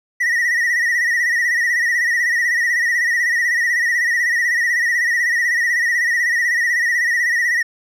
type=tone with vibrato; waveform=triangle; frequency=1903 Hz; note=A#6; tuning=35 cents sharp; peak=-13 dBFS; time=0.2-7.63 s; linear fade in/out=10 ms; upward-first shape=sine; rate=16 Hz; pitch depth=72 cents each way; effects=none